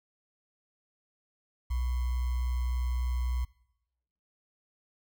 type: tone with sample-and-hold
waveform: sine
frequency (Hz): 61.74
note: B1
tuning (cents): 0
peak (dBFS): -27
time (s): 1.7-3.45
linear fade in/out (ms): 10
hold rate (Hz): 1050
effects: noise-tail reverb RT60 0.9 s tail -23 dB re dry